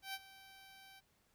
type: tone with ADSR envelope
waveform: 10% pulse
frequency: 776 Hz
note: G5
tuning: 18 cents flat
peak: -32 dBFS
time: 0.02-1.01 s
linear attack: 120 ms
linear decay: 42 ms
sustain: -17 dB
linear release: 27 ms
effects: pink hiss -75 dBFS RMS until 1.34 s